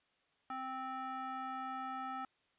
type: tone with band-pass filter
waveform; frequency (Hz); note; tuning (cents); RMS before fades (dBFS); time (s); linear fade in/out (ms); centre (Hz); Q
square; 261.6; C4; 0; -42; 0.5-2.25; 2; 1100; 4.5
effects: white hiss -75 dBFS RMS until 2.58 s + resampled to 8000 Hz